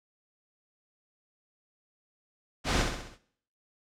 pink noise with echo, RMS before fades -27 dBFS, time 2.64-2.86 s, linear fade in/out 50 ms, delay 65 ms, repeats 5, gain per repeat -5 dB, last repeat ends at 3.185 s, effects noise-tail reverb RT60 0.6 s tail -17 dB re dry + low-pass 6000 Hz 12 dB/octave

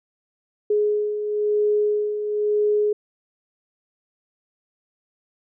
sine beating tone pair, 418.1 / 419.1 Hz, G#4 / G#4, +12 / +16 cents, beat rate 1 Hz, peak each -27 / -19 dBFS, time 0.7-2.93 s, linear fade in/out 5 ms, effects none

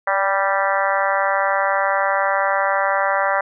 harmonic tone with a mistuned harmonic, 196 Hz, G3, in tune, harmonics 3 / 4 / 5 / 6 / 7 / 8 / 9 / 10, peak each -22 / -23 / -24 / -25 / -25 / -26 / -27 / -27 dBFS, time 0.07-3.41 s, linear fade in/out 5 ms, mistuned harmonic 3, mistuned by -18 cents, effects none

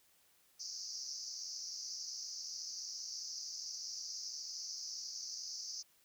white band-pass noise, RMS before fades -45 dBFS, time 0.59-5.83 s, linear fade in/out 20 ms, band 4700 to 6200 Hz, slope 96 dB/octave, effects white hiss -70 dBFS RMS until 6.04 s

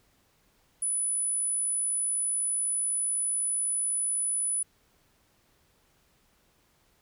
sine tone, 9956 Hz, D#9, in tune, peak -26 dBFS, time 0.82-4.63 s, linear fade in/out 5 ms, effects pink hiss -67 dBFS RMS until 7.01 s

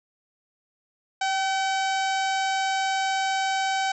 harmonic tone with a mistuned harmonic, 764 Hz, G5, 45 cents flat, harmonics 1 / 2 / 3 / 4 / 5 / 6 / 7 / 8 / 9 / 10, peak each -24 / -30 / -34 / -36 / -38 / -40 / -41 / -42 / -43 / -44 dBFS, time 1.21-3.92 s, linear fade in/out 5 ms, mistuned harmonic 1, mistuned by +19 cents, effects none

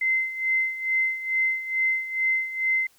sine tone with tremolo, 2068 Hz, C7, 21 cents flat, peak -19 dBFS, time 0.01-2.87 s, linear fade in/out 5 ms, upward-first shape sine, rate 2.3 Hz, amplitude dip 75%, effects white hiss -60 dBFS RMS until 2.98 s

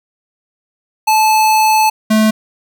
square tone pair in turn, 869 / 217.2 Hz, A5 / A3, -22 / -22 cents, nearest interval 2 octaves, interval 2400 cents, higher first, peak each -9 dBFS, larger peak neither, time 1.07-1.9 / 2.1-2.31 s, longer first, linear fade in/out 10 ms, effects none

